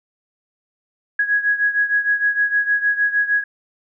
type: beating tone pair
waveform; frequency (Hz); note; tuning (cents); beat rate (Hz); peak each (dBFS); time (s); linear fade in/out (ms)
sine; 1661.2 / 1667.7; G#6 / G#6; 0 / +7; 6.5; -17 / -21; 1.19-3.44; 5
effects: none